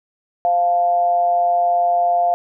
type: tone with amplitude modulation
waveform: sine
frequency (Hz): 698.5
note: F5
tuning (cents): 0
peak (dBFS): -11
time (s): 0.45-2.34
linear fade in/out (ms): 0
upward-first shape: sine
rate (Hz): 177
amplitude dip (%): 50
effects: none